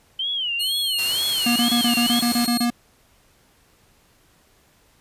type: tone with vibrato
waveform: sine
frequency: 3049 Hz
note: G7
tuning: 49 cents flat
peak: -22 dBFS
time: 0.19-2.21 s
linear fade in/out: 5 ms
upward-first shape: sine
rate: 2.1 Hz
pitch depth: 170 cents each way
type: tone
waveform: sawtooth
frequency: 4290 Hz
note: C8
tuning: 42 cents sharp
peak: -22 dBFS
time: 0.59-2.66 s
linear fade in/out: 20 ms
type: noise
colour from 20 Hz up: white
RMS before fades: -30 dBFS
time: 0.98-2.47 s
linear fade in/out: 10 ms
type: tone bursts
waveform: square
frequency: 238.8 Hz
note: A#3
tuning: 42 cents sharp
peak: -19 dBFS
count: 10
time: 1.46-2.703 s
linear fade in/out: 5 ms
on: 100 ms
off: 27 ms
effects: pink hiss -58 dBFS RMS until 5 s + resampled to 32000 Hz